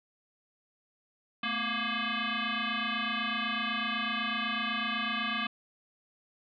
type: tone with frequency modulation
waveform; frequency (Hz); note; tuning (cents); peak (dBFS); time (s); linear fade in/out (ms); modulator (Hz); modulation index
sine; 688; F5; -26; -29; 1.43-5.47; 5; 468; 5.8
effects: none